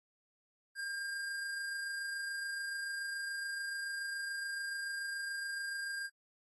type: tone with amplitude modulation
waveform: square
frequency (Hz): 1605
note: G6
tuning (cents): +40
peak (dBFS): -37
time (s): 0.75-6.1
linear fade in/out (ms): 50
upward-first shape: sine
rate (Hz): 27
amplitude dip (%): 25
effects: AAC 32 kbps